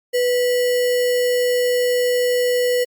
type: tone with sample-and-hold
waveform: sine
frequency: 493.9 Hz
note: B4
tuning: in tune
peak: -15 dBFS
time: 0.13-2.85 s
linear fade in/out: 20 ms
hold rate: 2450 Hz
effects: Opus 48 kbps